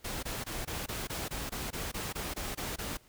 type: noise bursts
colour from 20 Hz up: pink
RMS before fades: -37 dBFS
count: 14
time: 0.04-2.973 s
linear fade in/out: 10 ms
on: 190 ms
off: 21 ms
effects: pink hiss -62 dBFS RMS until 3.08 s